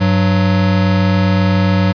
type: tone pair together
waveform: square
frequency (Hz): 98.42 / 185.9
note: G2 / F#3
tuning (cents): +7 / +8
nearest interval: major seventh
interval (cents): 1101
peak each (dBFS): -14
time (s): 0-1.93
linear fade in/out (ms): 20
effects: resampled to 11025 Hz